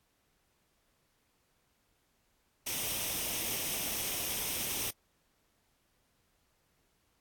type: noise with comb filter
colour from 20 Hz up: white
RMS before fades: -35 dBFS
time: 2.66-4.91 s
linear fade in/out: 10 ms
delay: 0.34 ms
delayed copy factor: +0.5
effects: pink hiss -74 dBFS RMS until 7.2 s + AAC 64 kbps